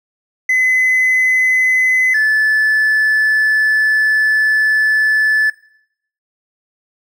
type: tone pair in turn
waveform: triangle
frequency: 2028 / 1738.2 Hz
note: B6 / A6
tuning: +45 / -22 cents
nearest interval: minor third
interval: 267 cents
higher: first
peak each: -8 dBFS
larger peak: neither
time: 0.49-2.14 / 2.14-5.5 s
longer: second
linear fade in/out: 5 ms
effects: noise-tail reverb RT60 0.7 s tail -19 dB re dry + tanh soft clip ceiling -5 dBFS